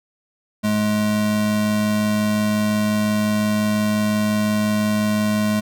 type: tone pair together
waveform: square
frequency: 105.7 / 211.4 Hz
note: G#2 / G#3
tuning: +31 / +31 cents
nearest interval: octave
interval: 1200 cents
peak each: -29 / -18 dBFS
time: 0.63-5.61 s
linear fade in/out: 20 ms
effects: none